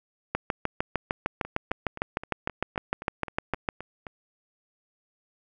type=two click trains; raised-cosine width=0.5 ms; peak=-10 / -22 dBFS; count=23 / 11; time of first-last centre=0.35-3.688 / 1.45-4.068 s; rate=6.59 / 3.82 Hz; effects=none